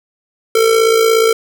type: tone with amplitude modulation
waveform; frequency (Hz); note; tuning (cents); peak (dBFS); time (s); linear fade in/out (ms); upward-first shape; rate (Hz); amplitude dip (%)
square; 450.6; A4; +41; -7; 0.55-1.33; 5; sine; 56.9; 55
effects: none